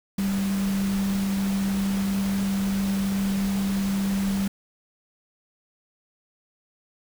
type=tone in noise; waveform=sine; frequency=196 Hz; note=G3; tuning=in tune; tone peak=-22 dBFS; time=0.18-4.48 s; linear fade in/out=5 ms; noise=pink; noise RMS=-35 dBFS; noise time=0.18-4.48 s; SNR=+10 dB; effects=none